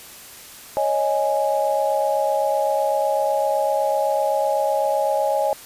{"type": "chord", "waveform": "sine", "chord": "C# suspended second", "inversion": "none", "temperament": "equal", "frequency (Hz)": [554.4, 622.3, 830.6], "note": ["C#5", "D#5", "G#5"], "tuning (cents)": [0, 0, 0], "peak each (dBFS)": -22, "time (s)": [0.77, 5.53], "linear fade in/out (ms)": 0, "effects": ["white hiss -41 dBFS RMS until 5.65 s", "resampled to 32000 Hz"]}